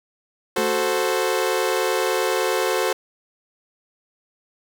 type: chord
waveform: sawtooth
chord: F# diminished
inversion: none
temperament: equal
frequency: 370 / 440 / 523.3 Hz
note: F#4 / A4 / C5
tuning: 0 / 0 / 0 cents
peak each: -20 dBFS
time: 0.56-2.93 s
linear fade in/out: 5 ms
type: tone with exponential decay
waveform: sine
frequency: 219.7 Hz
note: A3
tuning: 2 cents flat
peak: -26 dBFS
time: 0.58-1.37 s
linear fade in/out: 0 ms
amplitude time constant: 170 ms
effects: none